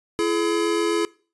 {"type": "tone pair together", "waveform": "square", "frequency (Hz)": [337.3, 425], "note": ["E4", "G#4"], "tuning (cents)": [40, 40], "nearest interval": "major third", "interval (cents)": 400, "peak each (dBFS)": -23, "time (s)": [0.19, 1.05], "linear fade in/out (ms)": 0, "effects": ["noise-tail reverb RT60 0.4 s tail -22 dB re dry", "resampled to 24000 Hz"]}